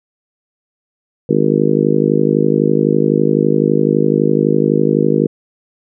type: harmonic tone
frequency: 51.91 Hz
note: G#1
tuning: in tune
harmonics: 3 / 4 / 5 / 6 / 7 / 8 / 9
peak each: -18 / -18 / -18 / -18 / -18 / -18 / -18 dBFS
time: 1.29-5.27 s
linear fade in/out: 5 ms
effects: none